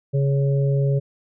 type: harmonic tone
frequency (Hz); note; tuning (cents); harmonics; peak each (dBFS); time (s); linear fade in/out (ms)
138.59; C#3; 0; 1 / 3 / 4; -17 / -27 / -29; 0.13-1; 20
effects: none